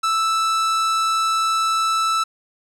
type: tone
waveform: 45% pulse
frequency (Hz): 1318.5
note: E6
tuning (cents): 0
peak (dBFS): -17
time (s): 0.03-2.24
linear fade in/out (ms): 10
effects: low-pass 9000 Hz 12 dB/octave + 9-bit